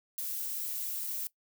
violet noise with dropouts, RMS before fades -36 dBFS, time 0.18-1.27 s, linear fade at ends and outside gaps 0 ms, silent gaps 1.068-1.072 s, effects noise-tail reverb RT60 0.1 s tail -19 dB re dry

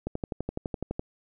click train, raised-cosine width 2 ms, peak -17 dBFS, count 12, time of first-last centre 0.07-0.994 s, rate 11.9 Hz, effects none

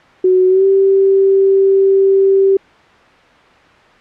sine tone with pitch glide, 370 to 388.8 Hz, F#4 to G4, 0 to -14 cents, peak -7 dBFS, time 0.24-2.57 s, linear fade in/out 5 ms, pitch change +86 cents, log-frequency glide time 0.48-0.65 s, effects white hiss -44 dBFS RMS until 4 s + low-pass 2000 Hz 12 dB/octave

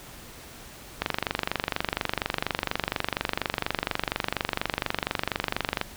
click train, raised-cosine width 0.3 ms, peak -8 dBFS, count 117, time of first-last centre 1.02-5.813 s, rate 24.2 Hz, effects pink hiss -45 dBFS RMS until 5.96 s

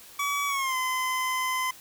25% pulse tone with pitch glide, 1139 to 1026.5 Hz, C#6 to C6, +47 to -33 cents, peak -22 dBFS, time 0.19-1.71 s, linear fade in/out 5 ms, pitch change -180 cents, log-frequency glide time 0.47-0.76 s, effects white hiss -49 dBFS RMS until 1.8 s

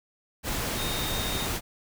sine tone in noise, 3697 Hz, A#7, 15 cents flat, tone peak -34 dBFS, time 0.75-1.48 s, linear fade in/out 50 ms, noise pink, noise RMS -30 dBFS, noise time 0.43-1.61 s, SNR -7 dB, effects none

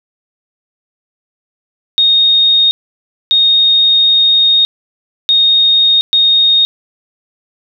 sine tone bursts at uneven times, 3712 Hz, A#7, 8 cents flat, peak -6 dBFS, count 4, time 1.98-2.71 / 3.31-4.65 / 5.29-6.01 / 6.13-6.65 s, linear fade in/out 0 ms, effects none

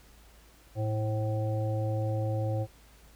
harmonic tone with a mistuned harmonic, 109.4 Hz, A2, 9 cents flat, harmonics 1 / 3 / 5 / 7, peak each -28 / -39 / -35 / -41 dBFS, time 0.75-2.67 s, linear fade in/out 50 ms, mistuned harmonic 5, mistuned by -36 cents, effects added 55 Hz sine -56 dBFS peak until 3.15 s + pink hiss -59 dBFS RMS until 3.15 s

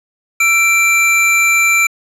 square tone pair together, 1336.2 / 2349 Hz, E6 / D7, +23 / 0 cents, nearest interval minor seventh, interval 977 cents, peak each -20 / -10 dBFS, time 0.4-1.87 s, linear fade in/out 5 ms, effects low-pass 11000 Hz 12 dB/octave

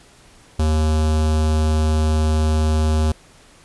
square tone with notch filter, 77.78 Hz, D#2, in tune, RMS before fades -17 dBFS, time 0.59-3.12 s, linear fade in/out 5 ms, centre 2000 Hz, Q 1.5, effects pink hiss -49 dBFS RMS until 3.64 s + resampled to 24000 Hz

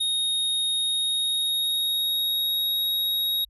square tone with pitch glide, 3729 to 3783 Hz, A#7 to A#7, 0 to +25 cents, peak -23 dBFS, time 0-3.45 s, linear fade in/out 10 ms, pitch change +25 cents, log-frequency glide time 0.77-2.81 s, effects added 50 Hz sine -55 dBFS peak until 3.49 s

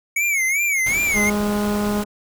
square tone with vibrato, 2217 Hz, C#7, in tune, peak -18 dBFS, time 0.16-1.3 s, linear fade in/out 5 ms, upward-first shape sine, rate 2.6 Hz, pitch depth 130 cents each way
pink noise, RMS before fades -31 dBFS, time 0.86-2.04 s, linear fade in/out 5 ms
harmonic tone, 207.2 Hz, G#3, 4 cents flat, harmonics 1 / 2 / 3 / 4 / 5 / 6 / 7, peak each -20 / -26 / -30 / -32 / -34 / -36 / -37 dBFS, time 1.13-2.05 s, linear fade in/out 50 ms
effects none

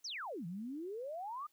sine exponential two-way sweep, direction down then up, 6460 to 161.2 to 1249 Hz, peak -40 dBFS, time 0.04-1.47 s, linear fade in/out 10 ms, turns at 0.46 s, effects white hiss -75 dBFS RMS until 1.52 s

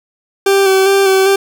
40% pulse tone with vibrato, 388 Hz, G4, 18 cents flat, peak -7 dBFS, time 0.46-1.36 s, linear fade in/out 5 ms, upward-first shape square, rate 2.5 Hz, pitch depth 22 cents each way, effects none

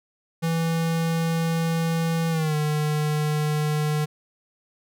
square tone with pitch glide, 164.81 to 151.13 Hz, E3 to D3, 0 to +50 cents, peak -22 dBFS, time 0.42-4.06 s, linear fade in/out 20 ms, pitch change -150 cents, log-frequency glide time 2.3-2.55 s, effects none

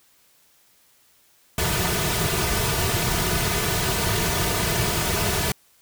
pink noise with comb filter, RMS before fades -23 dBFS, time 1.58-5.52 s, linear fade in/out 2 ms, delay 3.7 ms, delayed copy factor -0.75, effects white hiss -59 dBFS RMS until 5.81 s

